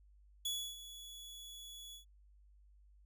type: tone with ADSR envelope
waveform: sawtooth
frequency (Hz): 3394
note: G#7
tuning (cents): +37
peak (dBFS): -32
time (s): 0.45-2.05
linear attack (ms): 6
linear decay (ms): 300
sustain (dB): -14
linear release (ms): 110
effects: added 50 Hz sine -61 dBFS peak until 3.05 s